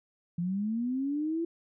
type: linear sweep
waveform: sine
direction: up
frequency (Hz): 167.7 to 339.5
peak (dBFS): -28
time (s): 0.38-1.45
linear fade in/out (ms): 5
effects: none